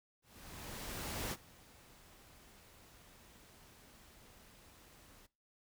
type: noise with ADSR envelope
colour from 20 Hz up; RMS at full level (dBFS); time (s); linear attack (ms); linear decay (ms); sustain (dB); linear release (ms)
pink; -40; 0.22-5.27; 1100; 42; -21; 16
effects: noise-tail reverb RT60 0.3 s tail -20 dB re dry